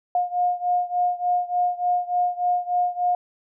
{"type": "beating tone pair", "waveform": "sine", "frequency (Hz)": [713, 716.4], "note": ["F5", "F5"], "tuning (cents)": [36, 44], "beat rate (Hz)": 3.4, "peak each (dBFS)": [-22, -24], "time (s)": [0.15, 3.15], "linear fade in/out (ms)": 2, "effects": []}